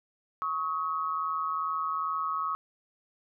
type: tone pair together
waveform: sine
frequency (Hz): 1108.7 / 1271.1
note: C#6 / D#6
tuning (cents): 0 / +37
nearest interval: major second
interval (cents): 237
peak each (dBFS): -31 / -31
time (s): 0.42-2.55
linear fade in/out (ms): 0
effects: none